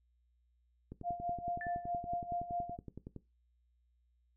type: click train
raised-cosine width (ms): 3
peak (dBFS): -32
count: 25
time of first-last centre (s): 0.92-3.163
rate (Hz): 10.7
type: tone with tremolo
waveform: sine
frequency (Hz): 698.5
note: F5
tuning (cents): 0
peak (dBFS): -33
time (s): 1.03-2.77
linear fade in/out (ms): 50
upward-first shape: sine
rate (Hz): 4.7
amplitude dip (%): 75
type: tone with exponential decay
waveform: sine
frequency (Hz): 1760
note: A6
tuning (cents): 0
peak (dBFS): -38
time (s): 1.61-1.91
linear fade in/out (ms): 1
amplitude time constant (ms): 65
effects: noise-tail reverb RT60 0.2 s tail -17 dB re dry + added 60 Hz sine -70 dBFS peak until 4.36 s